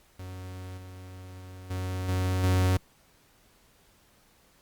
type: tone with level steps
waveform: 45% pulse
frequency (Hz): 92.5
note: F#2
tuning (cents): 0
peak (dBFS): -38 / -42 / -30 / -25 / -21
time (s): 0.19-2.77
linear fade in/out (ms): 5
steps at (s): 0.77 / 1.7 / 2.08 / 2.43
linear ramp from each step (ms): 10
effects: pink hiss -62 dBFS RMS until 4.61 s + Opus 48 kbps